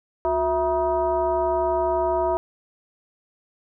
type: tone with frequency modulation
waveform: sine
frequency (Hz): 659.3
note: E5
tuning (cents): 0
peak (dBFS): -19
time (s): 0.25-2.37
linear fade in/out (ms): 0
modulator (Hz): 296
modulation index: 1.2
effects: none